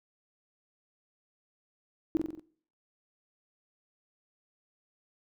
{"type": "tone with echo", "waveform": "sine", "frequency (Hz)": 320, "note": "D#4", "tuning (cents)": 49, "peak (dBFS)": -22, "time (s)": [2.15, 2.17], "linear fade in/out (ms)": 0, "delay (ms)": 45, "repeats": 5, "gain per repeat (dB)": -4, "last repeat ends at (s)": 2.395, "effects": ["noise-tail reverb RT60 0.6 s tail -23 dB re dry"]}